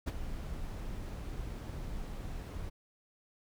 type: noise with ADSR envelope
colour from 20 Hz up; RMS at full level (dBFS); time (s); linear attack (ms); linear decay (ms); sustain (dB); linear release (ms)
brown; -29; 0.06-2.7; 20; 26; -11; 17
effects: none